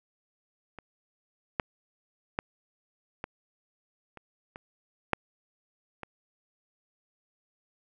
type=clicks; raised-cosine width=0.5 ms; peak=-28 / -11 / -13 / -19 / -30 / -26 / -8 / -23 dBFS; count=8; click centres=0.787 / 1.598 / 2.389 / 3.241 / 4.173 / 4.559 / 5.133 / 6.033 s; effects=none